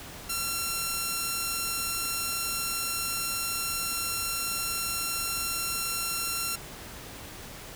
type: tone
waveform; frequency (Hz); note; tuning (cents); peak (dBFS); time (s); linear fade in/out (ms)
5% pulse; 1363; F6; -43; -17; 0.29-6.56; 10
effects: pink hiss -43 dBFS RMS until 7.75 s

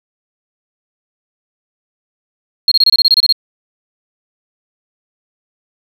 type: tone bursts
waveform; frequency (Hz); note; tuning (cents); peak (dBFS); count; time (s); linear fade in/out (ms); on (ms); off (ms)
sine; 4252; C8; +27; -4; 11; 2.68-3.325; 2; 35; 26
effects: tanh soft clip ceiling -2 dBFS

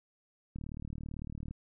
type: click train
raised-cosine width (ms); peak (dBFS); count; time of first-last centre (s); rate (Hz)
5; -29; 37; 0.56-1.51; 37.9
effects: none

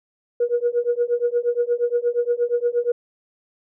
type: tone with tremolo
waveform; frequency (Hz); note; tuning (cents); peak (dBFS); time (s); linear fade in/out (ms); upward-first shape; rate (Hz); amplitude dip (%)
sine; 480; B4; -49; -13; 0.4-2.92; 5; triangle; 8.5; 100
effects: tanh soft clip ceiling -11 dBFS

